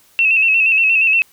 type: tone with vibrato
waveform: sine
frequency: 2637 Hz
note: E7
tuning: in tune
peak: -10 dBFS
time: 0.19-1.22 s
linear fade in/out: 0 ms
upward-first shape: square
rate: 8.5 Hz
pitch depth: 45 cents each way
effects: white hiss -52 dBFS RMS until 1.32 s